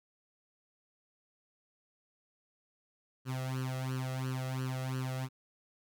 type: tone with flanger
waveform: sawtooth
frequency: 130 Hz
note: C3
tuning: 11 cents flat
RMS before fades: -36 dBFS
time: 3.25-5.29 s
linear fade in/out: 50 ms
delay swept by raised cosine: 0.68 to 1.56 ms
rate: 2.9 Hz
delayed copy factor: +0.85
effects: none